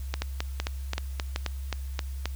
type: two click trains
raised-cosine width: 0.2 ms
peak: -12 / -12 dBFS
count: 9 / 4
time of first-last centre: 0.14-2.256 / 0.22-1.361 s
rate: 3.78 / 2.63 Hz
effects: added 67 Hz sine -32 dBFS peak until 2.35 s + white hiss -53 dBFS RMS until 2.35 s